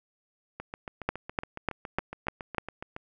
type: two click trains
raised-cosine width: 0.5 ms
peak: -11 / -22 dBFS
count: 6 / 18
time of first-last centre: 1.09-2.583 / 0.6-2.964 s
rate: 3.35 / 7.19 Hz
effects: none